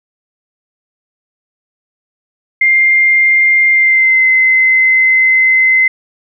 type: tone with pitch glide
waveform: sine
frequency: 2106 to 2056 Hz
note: C7 to C7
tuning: +11 to -31 cents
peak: -6 dBFS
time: 2.61-5.88 s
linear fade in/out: 5 ms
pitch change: -42 cents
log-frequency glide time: 3.71-4.26 s
effects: none